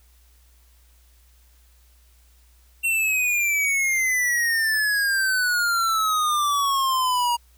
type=exponential sweep; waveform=square; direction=down; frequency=2734 to 946 Hz; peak=-20 dBFS; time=2.83-7.37 s; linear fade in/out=20 ms; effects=added 60 Hz sine -53 dBFS peak until 7.57 s + white hiss -61 dBFS RMS until 7.57 s